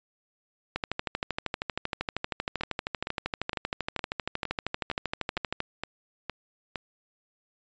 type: two click trains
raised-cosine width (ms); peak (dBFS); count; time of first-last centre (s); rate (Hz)
0.3; -16 / -13; 10 / 63; 2.61-6.757 / 0.76-5.604; 2.17 / 12.8
effects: resampled to 16000 Hz